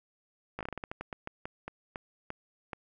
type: slowing click train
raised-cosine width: 0.5 ms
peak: -22 dBFS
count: 17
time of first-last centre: 0.59-2.732 s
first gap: 17 ms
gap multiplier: 1.24
effects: none